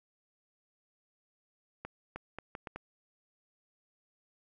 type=accelerating click train; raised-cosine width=0.5 ms; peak=-25 dBFS; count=6; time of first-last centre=1.85-2.76 s; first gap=310 ms; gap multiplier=0.73; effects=none